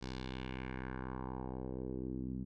10% pulse tone with low-pass filter sweep, 64.2 Hz, C2, 32 cents flat, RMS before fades -42 dBFS, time 0.01-2.45 s, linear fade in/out 20 ms, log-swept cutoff 5300 to 210 Hz, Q 2.2, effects none

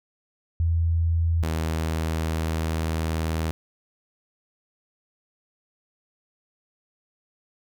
sine / sawtooth tone pair in turn, 83.2 / 80.22 Hz, E2 / E2, +17 / -47 cents, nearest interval minor second, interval 64 cents, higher first, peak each -19 / -20 dBFS, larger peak first, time 0.6-1.43 / 1.43-3.51 s, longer second, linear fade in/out 0 ms, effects none

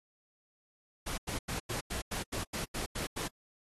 pink noise bursts, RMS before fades -37 dBFS, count 11, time 1.06-3.28 s, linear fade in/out 10 ms, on 120 ms, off 90 ms, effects AAC 32 kbps

